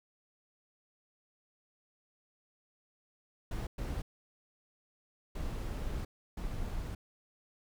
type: noise bursts at uneven times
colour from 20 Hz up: brown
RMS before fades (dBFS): -37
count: 4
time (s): 3.51-3.67 / 3.78-4.02 / 5.35-6.05 / 6.37-6.95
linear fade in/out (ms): 5
effects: none